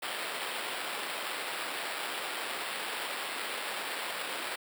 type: noise with sample-and-hold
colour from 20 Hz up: blue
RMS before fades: -36 dBFS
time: 0.02-4.56 s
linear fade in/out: 10 ms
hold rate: 6300 Hz
effects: high-pass 400 Hz 12 dB/octave